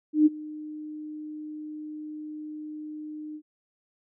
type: tone with ADSR envelope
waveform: sine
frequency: 304.8 Hz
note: D#4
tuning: 36 cents flat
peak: -13 dBFS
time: 0.13-3.42 s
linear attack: 130 ms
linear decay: 25 ms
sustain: -22 dB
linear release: 66 ms
effects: none